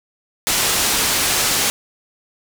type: low-pass noise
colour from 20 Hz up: white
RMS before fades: -18 dBFS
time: 0.47-1.7 s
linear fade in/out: 0 ms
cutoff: 9600 Hz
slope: 12 dB/octave
effects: none